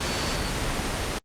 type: tone in noise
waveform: sine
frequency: 4485 Hz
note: C#8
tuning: 19 cents sharp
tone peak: -37 dBFS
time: 0.06-0.51 s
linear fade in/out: 10 ms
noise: pink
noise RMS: -27 dBFS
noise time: 0-1.19 s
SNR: -13 dB
effects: low-pass 8000 Hz 12 dB/octave + Opus 48 kbps